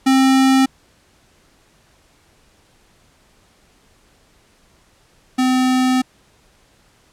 square tone pair in turn, 265.2 / 256.3 Hz, C4 / C4, +23 / -36 cents, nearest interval minor second, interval 59 cents, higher first, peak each -11 / -14 dBFS, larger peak first, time 0.06-0.66 / 5.38-6.02 s, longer second, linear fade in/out 10 ms, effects pink hiss -55 dBFS RMS until 7.12 s + low-pass 10000 Hz 12 dB/octave

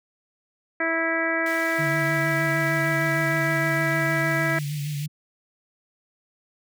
harmonic tone, 327.9 Hz, E4, 9 cents flat, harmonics 1 / 2 / 3 / 4 / 5 / 6 / 7, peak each -29 / -28 / -36 / -32 / -27 / -27 / -33 dBFS, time 0.8-4.59 s, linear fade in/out 5 ms
pink high-pass noise, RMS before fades -41 dBFS, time 1.46-5.06 s, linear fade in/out 2 ms, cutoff 2000 Hz, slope 48 dB/octave
sine tone with vibrato, 146.83 Hz, D3, in tune, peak -26 dBFS, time 1.78-5.08 s, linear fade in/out 20 ms, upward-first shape sine, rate 6.5 Hz, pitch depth 49 cents each way
effects none

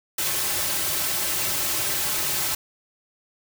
white noise with comb filter, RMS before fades -25 dBFS, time 0.18-2.55 s, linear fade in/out 5 ms, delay 4.2 ms, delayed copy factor -0.8, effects none

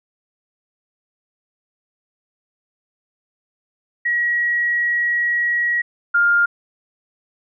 sine tone pair in turn, 1910 / 1405.8 Hz, A#6 / F6, +42 / +11 cents, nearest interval perfect fourth, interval 531 cents, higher first, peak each -16 / -12 dBFS, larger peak second, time 4.05-5.82 / 6.14-6.46 s, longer first, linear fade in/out 10 ms, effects none

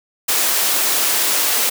white high-pass noise, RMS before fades -17 dBFS, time 0.28-1.7 s, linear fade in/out 10 ms, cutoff 300 Hz, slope 12 dB/octave, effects none

